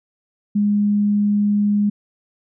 sine tone, 206 Hz, G#3, 14 cents flat, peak -14 dBFS, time 0.55-1.9 s, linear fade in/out 10 ms, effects none

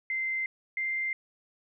sine tone pair in turn, 2079 / 2092 Hz, C7 / C7, -12 / -1 cents, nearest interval unison, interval 11 cents, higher second, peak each -28 dBFS, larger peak neither, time 0.1-0.46 / 0.77-1.13 s, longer neither, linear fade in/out 2 ms, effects none

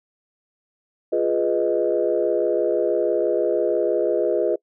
sine chord, F half-diminished seventh, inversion none, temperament equal, 349.2 / 415.3 / 493.9 / 622.3 Hz, F4 / Ab4 / Cb5 / Eb5, 0 / 0 / 0 / 0 cents, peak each -23 dBFS, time 1.12-4.56 s, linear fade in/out 10 ms, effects noise-tail reverb RT60 0.1 s tail -24 dB re dry + tanh soft clip ceiling -8 dBFS

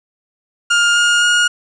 30% pulse tone with pitch steps, 1412 / 1422.6 / 1433.4 Hz, F6 / F6 / F6, +19 / +32 / +45 cents, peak -8 dBFS, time 0.7-1.48 s, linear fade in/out 10 ms, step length 260 ms, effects resampled to 22050 Hz + 7-bit

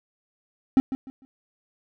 triangle tone with echo, 264.8 Hz, C4, 21 cents sharp, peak -11 dBFS, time 0.77-0.8 s, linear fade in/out 0 ms, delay 150 ms, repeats 3, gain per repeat -12 dB, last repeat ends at 1.25 s, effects none

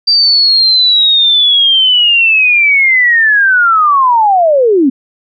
sine linear sweep, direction down, 4700 to 248.2 Hz, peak -5 dBFS, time 0.07-4.9 s, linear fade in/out 10 ms, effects none

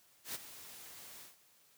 white noise with ADSR envelope, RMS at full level -39 dBFS, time 0.24-1.37 s, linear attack 110 ms, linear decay 17 ms, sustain -13 dB, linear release 160 ms, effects white hiss -67 dBFS RMS until 1.77 s + high-pass 60 Hz 12 dB/octave

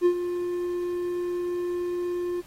triangle tone with ADSR envelope, 353.1 Hz, F4, 19 cents sharp, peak -13 dBFS, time 0.01-2.42 s, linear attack 46 ms, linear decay 78 ms, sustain -11 dB, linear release 26 ms, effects pink hiss -53 dBFS RMS until 2.46 s + AAC 48 kbps

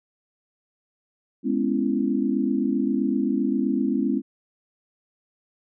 sine chord, C# minor seventh, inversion second, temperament just, 207.9 / 249.5 / 277.2 / 332.6 Hz, G#3 / B3 / C#4 / E4, +2 / +18 / 0 / +16 cents, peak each -26 / -25 / -25 / -28 dBFS, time 1.43-4.22 s, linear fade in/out 50 ms, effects none

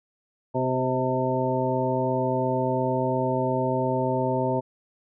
harmonic tone with a mistuned harmonic, 128.6 Hz, C3, 30 cents flat, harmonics 1 / 2 / 3 / 4 / 5 / 7, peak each -29 / -29 / -29 / -29 / -29 / -29 dBFS, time 0.54-4.61 s, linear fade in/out 20 ms, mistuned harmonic 4, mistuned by +19 cents, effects none

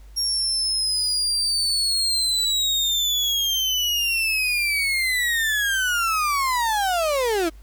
35% pulse linear sweep, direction down, 5588 to 310.8 Hz, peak -18 dBFS, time 0.16-7.5 s, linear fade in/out 20 ms, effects added 50 Hz sine -41 dBFS peak until 7.62 s + pink hiss -58 dBFS RMS until 7.62 s

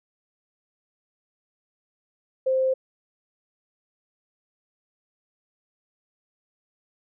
sine tone, 523.3 Hz, C5, in tune, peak -19 dBFS, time 2.46-2.74 s, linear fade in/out 10 ms, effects none

